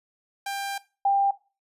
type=tone pair in turn; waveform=sawtooth / sine; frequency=794 / 794 Hz; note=G5 / G5; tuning=+22 / +22 cents; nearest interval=unison; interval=0 cents; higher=neither; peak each=-25 / -18 dBFS; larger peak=second; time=0.46-0.78 / 1.05-1.31 s; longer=first; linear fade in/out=5 ms; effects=noise-tail reverb RT60 0.3 s tail -18 dB re dry + resampled to 32000 Hz